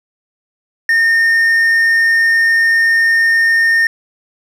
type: tone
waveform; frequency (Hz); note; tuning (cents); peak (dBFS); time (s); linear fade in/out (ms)
triangle; 1827; A#6; -35; -7; 0.89-3.87; 2
effects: none